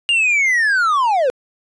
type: linear sweep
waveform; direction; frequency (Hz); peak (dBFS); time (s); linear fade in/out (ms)
triangle; down; 2844 to 477.2; -11; 0.09-1.3; 0
effects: resampled to 22050 Hz